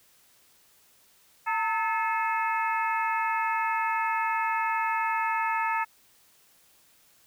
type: harmonic tone with a mistuned harmonic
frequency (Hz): 432.4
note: A4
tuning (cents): -30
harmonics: 2 / 3 / 4 / 5 / 6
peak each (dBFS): -27 / -31 / -33 / -35 / -37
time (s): 1.46-5.85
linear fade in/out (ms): 20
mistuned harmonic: 2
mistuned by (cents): +80
effects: white hiss -61 dBFS RMS until 7.26 s